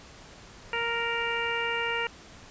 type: harmonic tone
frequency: 466.2 Hz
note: A#4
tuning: in tune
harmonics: 1 / 2 / 3 / 4 / 5 / 6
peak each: -34 / -34 / -34 / -34 / -34 / -34 dBFS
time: 0.73-2.07 s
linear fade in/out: 2 ms
effects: pink hiss -49 dBFS RMS until 2.5 s + resampled to 16000 Hz